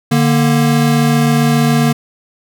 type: tone pair together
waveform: square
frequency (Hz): 148.2 / 235.3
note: D3 / A#3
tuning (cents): +16 / +16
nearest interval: minor sixth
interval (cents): 800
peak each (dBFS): -13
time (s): 0.11-1.93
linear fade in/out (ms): 10
effects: none